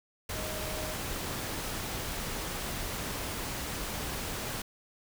sine tone in noise, 621 Hz, D#5, 3 cents flat, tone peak -41 dBFS, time 0.36-0.95 s, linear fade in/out 5 ms, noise pink, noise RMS -36 dBFS, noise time 0.29-4.62 s, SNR -8 dB, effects none

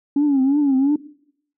sine tone with vibrato, 278.1 Hz, C#4, 6 cents sharp, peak -12 dBFS, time 0.16-0.96 s, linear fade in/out 5 ms, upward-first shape triangle, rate 2.9 Hz, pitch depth 130 cents each way, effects noise-tail reverb RT60 0.7 s tail -21 dB re dry + tanh soft clip ceiling -11 dBFS

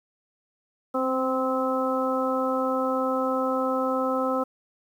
harmonic tone with a mistuned harmonic, 259.9 Hz, C4, 11 cents flat, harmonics 1 / 2 / 3 / 4 / 5, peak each -28 / -26 / -33 / -33 / -29 dBFS, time 0.94-4.44 s, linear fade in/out 10 ms, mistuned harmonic 1, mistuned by +20 cents, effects 9-bit

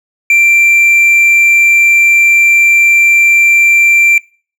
triangle tone, 2357 Hz, D7, 6 cents sharp, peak -3 dBFS, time 0.3-4.18 s, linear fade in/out 2 ms, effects noise-tail reverb RT60 0.4 s tail -23 dB re dry

